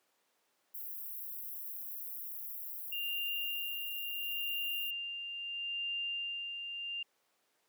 white high-pass noise, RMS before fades -43 dBFS, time 0.74-4.91 s, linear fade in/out 10 ms, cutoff 12000 Hz, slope 48 dB/octave
sine tone with tremolo, 2794 Hz, F7, in tune, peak -34 dBFS, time 2.92-7.03 s, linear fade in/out 5 ms, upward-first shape sine, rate 0.74 Hz, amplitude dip 45%
effects pink hiss -75 dBFS RMS until 7.68 s + high-pass 400 Hz 12 dB/octave

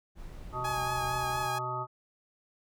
brown noise, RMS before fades -44 dBFS, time 0.15-1.5 s, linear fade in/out 50 ms
harmonic tone, 125.4 Hz, B2, 27 cents sharp, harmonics 1 / 3 / 5 / 7 / 9 / 10, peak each -39 / -43 / -42 / -37 / -43 / -35 dBFS, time 0.52-1.87 s, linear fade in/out 50 ms
sawtooth tone with vibrato, 832 Hz, G#5, 3 cents sharp, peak -29 dBFS, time 0.64-1.59 s, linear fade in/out 10 ms, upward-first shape triangle, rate 4.3 Hz, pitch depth 35 cents each way
effects none

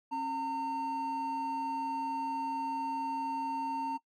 triangle tone pair together, 271.2 / 912.2 Hz, C#4 / A#5, -38 / -38 cents, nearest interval octave + major sixth, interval 2100 cents, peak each -37 / -30 dBFS, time 0.11-3.98 s, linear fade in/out 20 ms, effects noise-tail reverb RT60 0.1 s tail -19 dB re dry + tanh soft clip ceiling -23 dBFS

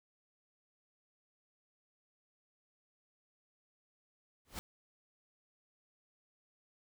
pink noise with exponential growth, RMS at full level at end -38 dBFS, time 4.45-4.59 s, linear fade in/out 0 ms, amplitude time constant 29 ms, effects none

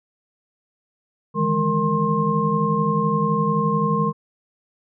sine tone cluster, 151.8 / 163.4 / 207.4 / 462.6 / 1063 Hz, D#3 / E3 / G#3 / A#4 / C6, -42 / -15 / -2 / -13 / +27 cents, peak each -26 / -24 / -23 / -25 / -22 dBFS, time 1.34-4.13 s, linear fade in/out 50 ms, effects none

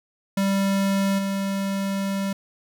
square tone with level steps, 196 Hz, G3, in tune, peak -20 / -24 dBFS, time 0.37-2.33 s, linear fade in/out 5 ms, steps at 1.18 s, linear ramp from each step 10 ms, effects none

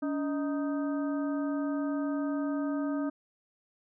harmonic tone with a mistuned harmonic, 311.1 Hz, D#4, in tune, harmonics 1 / 2 / 3 / 4 / 5, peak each -29 / -38 / -47 / -43 / -48 dBFS, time 0.02-3.1 s, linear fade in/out 10 ms, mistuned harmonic 1, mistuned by -150 cents, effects none

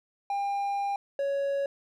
triangle tone pair in turn, 801 / 557.1 Hz, G5 / C#5, +37 / +9 cents, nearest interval tritone, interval 628 cents, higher first, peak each -25 / -24 dBFS, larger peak second, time 0.3-0.96 / 1.19-1.66 s, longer first, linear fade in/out 2 ms, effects none

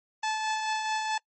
sawtooth tone with tremolo, 869 Hz, A5, 22 cents flat, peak -22 dBFS, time 0.23-1.18 s, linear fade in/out 5 ms, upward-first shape triangle, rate 4.6 Hz, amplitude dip 40%, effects noise-tail reverb RT60 0.1 s tail -26 dB re dry + MP3 32 kbps

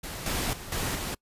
pink noise with level steps, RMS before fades -37 / -29 / -41 / -30 / -33 dBFS, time 0.03-1.15 s, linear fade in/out 10 ms, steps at 0.26 / 0.53 / 0.72 / 0.95 s, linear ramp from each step 2 ms, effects noise-tail reverb RT60 0.1 s tail -25 dB re dry + resampled to 32000 Hz

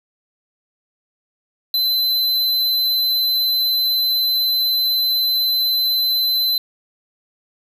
square tone, 4046 Hz, B7, 41 cents sharp, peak -16 dBFS, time 1.74-6.58 s, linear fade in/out 2 ms, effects 9-bit

